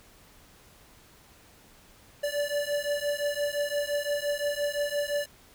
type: beating tone pair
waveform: square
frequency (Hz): 578 / 583.8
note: D5 / D5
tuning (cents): -28 / -10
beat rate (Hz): 5.8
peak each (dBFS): -31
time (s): 2.23-5.26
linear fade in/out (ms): 10
effects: pink hiss -56 dBFS RMS until 5.54 s